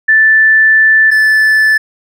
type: tone pair in turn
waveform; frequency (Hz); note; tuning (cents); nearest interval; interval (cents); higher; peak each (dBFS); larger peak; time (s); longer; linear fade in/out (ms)
sine / triangle; 1760 / 1747.8; A6 / A6; 0 / -12; unison; 12; first; -4; neither; 0.08-1.11 / 1.11-1.78; first; 10
effects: none